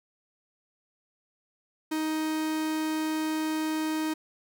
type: tone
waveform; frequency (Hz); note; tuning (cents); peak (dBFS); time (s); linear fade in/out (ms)
45% pulse; 312.9; D#4; +10; -27; 1.91-4.14; 10
effects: none